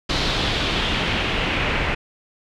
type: noise with low-pass filter sweep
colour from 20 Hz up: pink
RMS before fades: -22 dBFS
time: 0.09-1.95 s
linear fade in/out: 10 ms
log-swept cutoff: 4100 to 2400 Hz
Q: 2.4
effects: none